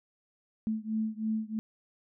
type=beating tone pair; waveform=sine; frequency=217.6 / 220.7 Hz; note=A3 / A3; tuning=-19 / +5 cents; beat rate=3.1 Hz; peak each=-32 / -33 dBFS; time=0.67-1.59 s; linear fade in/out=0 ms; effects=none